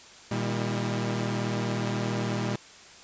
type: tone cluster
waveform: sawtooth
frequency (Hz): 118.6 / 157.5 / 199.8 / 323.2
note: A#2 / D#3 / G3 / E4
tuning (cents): +30 / +21 / +33 / -34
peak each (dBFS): -26 / -34 / -27 / -34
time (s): 0.31-2.56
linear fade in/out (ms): 5
effects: white hiss -49 dBFS RMS until 3.03 s + resampled to 16000 Hz